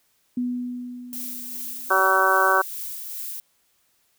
sine tone with exponential decay, 246.5 Hz, B3, 3 cents flat, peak -21 dBFS, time 0.37-2.31 s, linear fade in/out 5 ms, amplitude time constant 420 ms
violet noise with tremolo, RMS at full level -32 dBFS, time 1.13-3.4 s, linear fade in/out 0 ms, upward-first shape sine, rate 2.5 Hz, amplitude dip 30%
harmonic tone, 190 Hz, F#3, 46 cents sharp, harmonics 2 / 3 / 4 / 5 / 6 / 7 / 8, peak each -27 / -26 / -26 / -25 / -21 / -25 / -21 dBFS, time 1.9-2.62 s, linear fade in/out 10 ms
effects white hiss -66 dBFS RMS until 4.18 s

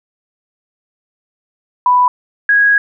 sine tone pair in turn, 991 / 1652.8 Hz, B5 / G#6, +6 / -9 cents, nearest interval major sixth, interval 885 cents, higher second, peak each -7 dBFS, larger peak neither, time 1.86-2.08 / 2.49-2.78 s, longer second, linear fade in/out 2 ms, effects none

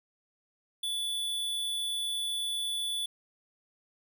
square tone, 3458 Hz, A7, 31 cents flat, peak -31 dBFS, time 0.83-3.06 s, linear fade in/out 5 ms, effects 12-bit

